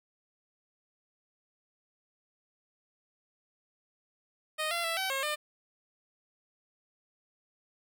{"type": "tone with pitch steps", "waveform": "10% pulse", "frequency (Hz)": [620, 684, 663, 764, 540, 601], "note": ["D#5", "F5", "E5", "G5", "C#5", "D5"], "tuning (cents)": [-6, -36, 10, -45, -45, 40], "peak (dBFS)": -22, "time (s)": [4.58, 5.36], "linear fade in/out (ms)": 20, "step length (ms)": 130, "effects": []}